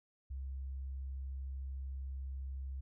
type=tone; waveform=sine; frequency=66.8 Hz; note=C2; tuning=36 cents sharp; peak=-39 dBFS; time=0.3-2.81 s; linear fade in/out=10 ms; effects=none